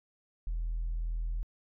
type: tone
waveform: sine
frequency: 41.12 Hz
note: E1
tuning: 4 cents flat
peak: -29 dBFS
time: 0.47-1.43 s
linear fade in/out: 0 ms
effects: tanh soft clip ceiling -28 dBFS